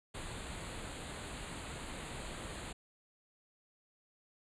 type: band-stop noise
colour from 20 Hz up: pink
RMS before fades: -44 dBFS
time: 0.14-2.73 s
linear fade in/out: 10 ms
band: 4500 to 6800 Hz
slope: 96 dB/octave
effects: resampled to 22050 Hz